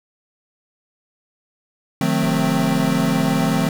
square chord, D# diminished seventh, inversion none, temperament equal with one note detuned, 155.56 / 180.77 / 220 / 261.6 Hz, D#3 / F#3 / A3 / C4, 0 / -40 / 0 / 0 cents, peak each -23 dBFS, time 2.01-3.69 s, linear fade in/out 2 ms
click train, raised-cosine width 1 ms, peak -17 dBFS, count 190, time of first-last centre 2.23-3.673 s, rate 131 Hz
effects none

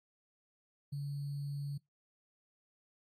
sine tone with sample-and-hold, 142.4 Hz, C#3, 47 cents sharp, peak -36 dBFS, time 0.92-1.78 s, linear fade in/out 10 ms, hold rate 4410 Hz, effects noise-tail reverb RT60 0.2 s tail -25 dB re dry + AAC 48 kbps

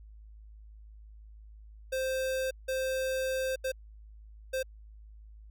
square tone bursts at uneven times, 523.3 Hz, C5, in tune, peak -30 dBFS, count 4, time 1.92-2.51 / 2.68-3.56 / 3.64-3.72 / 4.53-4.63 s, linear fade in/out 10 ms, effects added 53 Hz sine -48 dBFS peak until 5.5 s

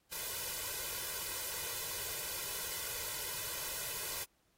white noise with comb filter, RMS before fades -40 dBFS, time 0.11-4.25 s, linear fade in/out 20 ms, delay 2 ms, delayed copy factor +0.75, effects pink hiss -75 dBFS RMS until 4.57 s + AAC 48 kbps

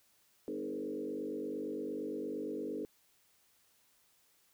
sine tone with frequency modulation, 365.3 Hz, F#4, 22 cents flat, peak -36 dBFS, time 0.48-2.85 s, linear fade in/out 0 ms, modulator 48.7 Hz, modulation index 2.4, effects white hiss -70 dBFS RMS until 4.53 s

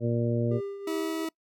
harmonic tone, 117.9 Hz, A#2, 20 cents sharp, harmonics 1 / 2 / 3 / 4 / 5, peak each -27 / -30 / -32 / -33 / -34 dBFS, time 0-0.61 s, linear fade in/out 50 ms
triangle tone with tremolo, 398.8 Hz, G4, 30 cents sharp, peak -28 dBFS, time 0.51-1.25 s, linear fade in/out 5 ms, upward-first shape triangle, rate 2.7 Hz, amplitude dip 65%
40% pulse tone, 323.1 Hz, E4, 35 cents flat, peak -29 dBFS, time 0.87-1.29 s, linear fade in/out 5 ms
effects noise-tail reverb RT60 0.1 s tail -24 dB re dry

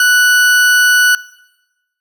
40% pulse tone, 1480 Hz, F#6, in tune, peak -7 dBFS, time 0-1.15 s, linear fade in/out 2 ms, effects noise-tail reverb RT60 1.0 s tail -20 dB re dry

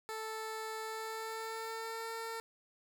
15% pulse tone with pitch glide, 440 to 453.2 Hz, A4 to A#4, 0 to -49 cents, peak -33 dBFS, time 0.09-2.4 s, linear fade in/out 0 ms, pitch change +51 cents, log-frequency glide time 0.81-2.09 s, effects none

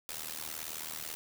white noise with amplitude modulation, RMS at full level -37 dBFS, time 0.09-1.15 s, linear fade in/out 0 ms, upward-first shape sine, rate 78.3 Hz, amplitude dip 90%, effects none

